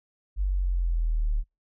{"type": "linear sweep", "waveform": "sine", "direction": "down", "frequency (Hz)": [49, 35.87], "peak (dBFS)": -22, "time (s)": [0.36, 1.44], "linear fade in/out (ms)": 50, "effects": ["noise-tail reverb RT60 0.2 s tail -25 dB re dry"]}